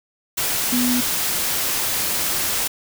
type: tone in noise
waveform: sine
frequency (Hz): 246.9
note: B3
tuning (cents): 0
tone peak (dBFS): -18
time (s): 0.72-1.01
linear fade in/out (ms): 10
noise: white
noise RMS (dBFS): -22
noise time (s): 0.37-2.68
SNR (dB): +1
effects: none